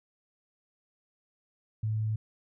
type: tone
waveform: sine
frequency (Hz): 108.8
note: A2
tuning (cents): -19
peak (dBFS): -27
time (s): 1.83-2.16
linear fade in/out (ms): 5
effects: none